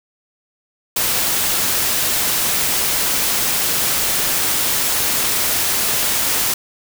white noise, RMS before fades -18 dBFS, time 0.96-6.54 s, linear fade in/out 5 ms, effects none

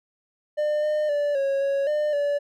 triangle tone with pitch steps, 600 / 606 / 582 / 549 / 554 / 600 / 576 Hz, D5 / D#5 / D5 / C#5 / C#5 / D5 / D5, +37 / -46 / -16 / -17 / -1 / +37 / -34 cents, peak -19 dBFS, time 0.57-2.39 s, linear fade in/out 20 ms, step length 260 ms, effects none

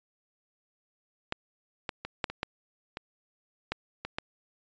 clicks, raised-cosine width 0.3 ms, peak -13 / -16 / -20 / -11 / -21 / -14 / -20 / -14 / -19 / -15 dBFS, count 10, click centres 1.324 / 1.892 / 2.05 / 2.242 / 2.3 / 2.431 / 2.971 / 3.72 / 4.05 / 4.185 s, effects resampled to 16000 Hz

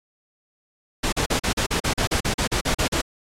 pink noise bursts, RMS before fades -22 dBFS, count 15, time 1.03-3.016 s, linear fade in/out 10 ms, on 96 ms, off 39 ms, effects low-pass 9000 Hz 12 dB/octave + AAC 48 kbps

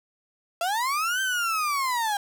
35% pulse linear two-way sweep, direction up then down, 659.3 to 1568 to 796 Hz, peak -22 dBFS, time 0.61-2.17 s, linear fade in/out 2 ms, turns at 1.21 s, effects none

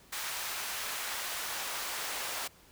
pink noise with high-pass filter sweep, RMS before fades -37 dBFS, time 0.12-2.48 s, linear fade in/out 10 ms, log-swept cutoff 1100 to 730 Hz, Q 0.74, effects pink hiss -59 dBFS RMS until 2.71 s

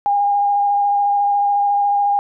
sine tone with vibrato, 811 Hz, G#5, 41 cents flat, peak -13 dBFS, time 0.06-2.19 s, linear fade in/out 0 ms, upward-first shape square, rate 14 Hz, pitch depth 10 cents each way, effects none

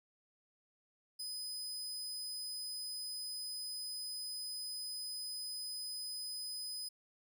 sawtooth tone, 5010 Hz, D#8, 11 cents sharp, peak -38 dBFS, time 1.19-6.89 s, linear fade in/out 10 ms, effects none

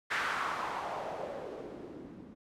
blue noise with low-pass filter sweep, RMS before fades -38 dBFS, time 0.1-2.35 s, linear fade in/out 20 ms, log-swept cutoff 1700 to 220 Hz, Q 2.4, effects none

